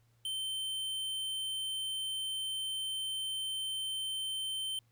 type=tone; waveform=square; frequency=3100 Hz; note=G7; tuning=20 cents flat; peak=-35 dBFS; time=0.25-4.79 s; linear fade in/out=2 ms; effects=added 116 Hz sine -67 dBFS peak until 4.91 s + pink hiss -75 dBFS RMS until 4.91 s